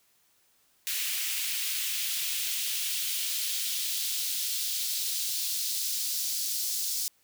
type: noise with high-pass filter sweep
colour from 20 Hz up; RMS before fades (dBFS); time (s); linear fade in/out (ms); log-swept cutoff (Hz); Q
white; -31; 0.87-7.08; 0; 2400 to 5000; 1.6
effects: white hiss -67 dBFS RMS until 7.23 s